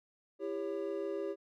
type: chord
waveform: triangle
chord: C# diminished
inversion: first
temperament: just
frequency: 332.6 / 399.1 / 554.4 Hz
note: E4 / G4 / C#5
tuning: +16 / +31 / 0 cents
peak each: -39 / -35 / -39 dBFS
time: 0.39-1.36 s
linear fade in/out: 50 ms
effects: none